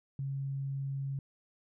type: tone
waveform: sine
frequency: 137.1 Hz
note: C#3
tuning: 19 cents flat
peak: -33 dBFS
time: 0.19-1.19 s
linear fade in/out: 2 ms
effects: none